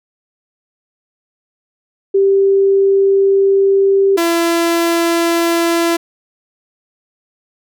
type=tone pair in turn; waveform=sine / sawtooth; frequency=392 / 337.3 Hz; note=G4 / E4; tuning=0 / +40 cents; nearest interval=minor third; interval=260 cents; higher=first; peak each=-8 dBFS; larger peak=neither; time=2.14-4.17 / 4.17-5.97 s; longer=first; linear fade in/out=10 ms; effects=none